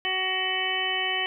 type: harmonic tone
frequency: 374.9 Hz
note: F#4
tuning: 23 cents sharp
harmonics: 1 / 2 / 3 / 5 / 6 / 7 / 8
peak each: -36 / -33 / -38 / -30 / -33 / -36 / -28 dBFS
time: 0.05-1.26 s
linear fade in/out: 0 ms
effects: none